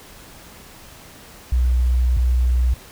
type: tone pair in turn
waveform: sine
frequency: 61.9 / 61.9 Hz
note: B1 / B1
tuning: +5 / +5 cents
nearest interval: unison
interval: 0 cents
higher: neither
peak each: -14 dBFS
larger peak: neither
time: 1.52-2.17 / 2.17-2.74 s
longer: first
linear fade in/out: 5 ms
effects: pink hiss -43 dBFS RMS until 2.91 s